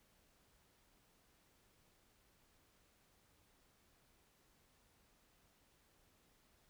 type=silence; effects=pink hiss -73 dBFS RMS until 6.69 s